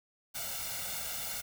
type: noise with comb filter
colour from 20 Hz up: white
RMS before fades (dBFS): -38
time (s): 0.34-1.42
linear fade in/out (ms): 20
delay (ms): 1.4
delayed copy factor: +0.9
effects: none